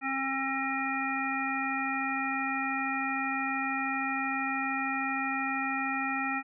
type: harmonic tone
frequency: 268.7 Hz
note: C4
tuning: 46 cents sharp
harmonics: 1 / 3 / 5 / 7 / 9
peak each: -35 / -35 / -35 / -35 / -35 dBFS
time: 0.01-6.43 s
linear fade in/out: 50 ms
effects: none